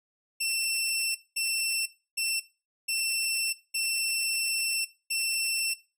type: tone bursts at uneven times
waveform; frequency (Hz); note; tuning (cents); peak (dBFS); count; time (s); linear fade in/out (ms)
15% pulse; 2692; E7; +36; -20; 6; 0.4-1.15 / 1.36-1.86 / 2.17-2.4 / 2.88-3.53 / 3.74-4.85 / 5.1-5.74; 10
effects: noise-tail reverb RT60 0.3 s tail -17 dB re dry